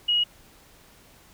sine tone, 2895 Hz, F#7, 38 cents flat, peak -19 dBFS, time 0.08-0.24 s, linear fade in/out 10 ms, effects pink hiss -54 dBFS RMS until 1.33 s

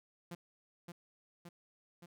sawtooth tone with echo, 172.8 Hz, F3, 18 cents flat, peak -39 dBFS, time 0.31-0.35 s, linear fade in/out 5 ms, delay 570 ms, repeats 3, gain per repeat -3 dB, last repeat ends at 2.06 s, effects none

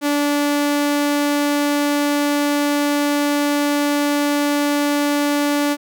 sawtooth tone, 290 Hz, D4, 22 cents flat, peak -12 dBFS, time 0.01-5.77 s, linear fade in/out 50 ms, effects none

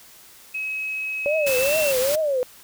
sine tone with pitch glide, 2558 to 2694 Hz, D#7 to E7, +47 to +37 cents, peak -25 dBFS, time 0.54-1.92 s, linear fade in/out 10 ms, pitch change +90 cents, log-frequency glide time 1.38-1.76 s
sine tone with vibrato, 564 Hz, C#5, 30 cents sharp, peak -19 dBFS, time 1.26-2.43 s, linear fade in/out 0 ms, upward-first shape triangle, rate 2.4 Hz, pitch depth 230 cents each way
white noise, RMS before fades -27 dBFS, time 1.46-2.16 s, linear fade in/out 10 ms
effects white hiss -48 dBFS RMS until 2.63 s

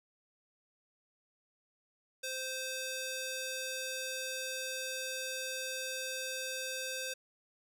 square tone with band-pass filter, 520 Hz, C5, 11 cents flat, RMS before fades -39 dBFS, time 2.23-7.14 s, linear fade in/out 10 ms, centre 6100 Hz, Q 0.55, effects none

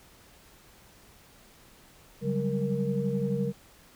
sine tone cluster, 140.9 / 187.6 / 199.2 / 467.9 Hz, C#3 / F#3 / G3 / A#4, +29 / +24 / +28 / +6 cents, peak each -31 dBFS, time 2.21-3.53 s, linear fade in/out 50 ms, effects tanh soft clip ceiling -15 dBFS + pink hiss -56 dBFS RMS until 3.95 s

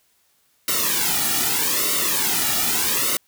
white noise with flanger, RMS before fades -21 dBFS, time 0.68-3.17 s, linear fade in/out 2 ms, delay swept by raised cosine 1.2 to 1.94 ms, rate 0.81 Hz, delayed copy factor -0.95, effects white hiss -63 dBFS RMS until 3.27 s

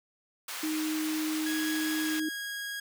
pink high-pass noise, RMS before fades -38 dBFS, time 0.48-2.2 s, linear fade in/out 5 ms, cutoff 1200 Hz, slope 12 dB/octave
sine tone, 311.1 Hz, D#4, in tune, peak -29 dBFS, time 0.63-2.29 s, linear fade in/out 5 ms
sawtooth tone with pitch glide, 1661.2 to 1643.1 Hz, G#6 to G#6, 0 to -19 cents, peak -31 dBFS, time 1.46-2.8 s, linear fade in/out 5 ms, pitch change -19 cents, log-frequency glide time 2.02-2.11 s
effects none

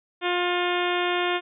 harmonic tone with a mistuned harmonic, 354.5 Hz, F4, 26 cents sharp, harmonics 1 / 2 / 3 / 4 / 5 / 6 / 7 / 8 / 9 / 10, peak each -26 / -29 / -31 / -32 / -33 / -34 / -34 / -35 / -36 / -36 dBFS, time 0.21-1.41 s, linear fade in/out 50 ms, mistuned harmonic 6, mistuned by +20 cents, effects none

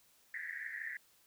pink band-pass noise, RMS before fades -43 dBFS, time 0.34-0.97 s, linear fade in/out 2 ms, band 1700 to 2000 Hz, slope 96 dB/octave, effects white hiss -68 dBFS RMS until 1.26 s

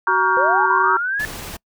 sine chord, G half-diminished seventh, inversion first, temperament just, 940.8 / 1128.9 / 1411.2 / 1568 Hz, Bb5 / Db6 / F6 / G6, +16 / +31 / +18 / 0 cents, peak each -18 / -20 / -20 / -22 dBFS, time 0.07-0.97 s, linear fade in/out 2 ms
sine tone with pitch glide, 374.8 to 378.1 Hz, F#4 to F#4, +22 to +38 cents, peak -24 dBFS, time 0.08-0.97 s, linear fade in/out 5 ms, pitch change +16 cents, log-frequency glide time 0.24-0.74 s
sine linear sweep, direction up, 493.9 to 1760 Hz, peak -19 dBFS, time 0.37-1.25 s, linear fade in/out 0 ms
pink noise, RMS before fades -32 dBFS, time 1.19-1.57 s, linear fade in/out 10 ms
effects noise-tail reverb RT60 0.1 s tail -26 dB re dry

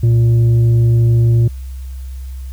triangle tone with tanh clipping, 116.6 Hz, A#2, 1 cent sharp, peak -9 dBFS, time 0.03-1.48 s, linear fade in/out 5 ms, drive 9 dB, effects added 65 Hz sine -24 dBFS peak until 2.52 s + white hiss -48 dBFS RMS until 2.52 s

